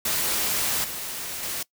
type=noise with level steps; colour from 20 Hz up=white; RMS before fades=-25 / -33 / -30 dBFS; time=0.05-1.63 s; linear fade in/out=5 ms; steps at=0.84 / 1.43 s; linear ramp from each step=2 ms; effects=noise-tail reverb RT60 0.1 s tail -22 dB re dry